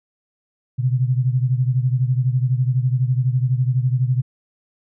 sine beating tone pair, 124.3 / 136.3 Hz, B2 / C#3, +12 / -29 cents, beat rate 12 Hz, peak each -17 / -21 dBFS, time 0.78-4.22 s, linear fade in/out 20 ms, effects none

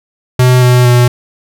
square tone with pitch steps, 126.1 / 124.29 / 122.51 Hz, B2 / B2 / B2, +36 / +11 / -14 cents, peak -5 dBFS, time 0.39-1.08 s, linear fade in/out 5 ms, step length 230 ms, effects none

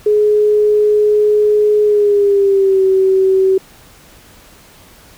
sine tone with pitch glide, 420.6 to 381.3 Hz, G#4 to G4, +22 to -48 cents, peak -8 dBFS, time 0.06-3.58 s, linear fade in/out 5 ms, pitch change -170 cents, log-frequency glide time 1.84-2.83 s, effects pink hiss -43 dBFS RMS until 5.17 s

